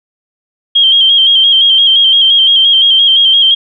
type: tone with vibrato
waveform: sine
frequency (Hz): 3200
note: G7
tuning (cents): +35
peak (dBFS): -4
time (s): 0.75-3.55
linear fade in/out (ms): 10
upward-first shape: square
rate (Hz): 5.8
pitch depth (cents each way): 36
effects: none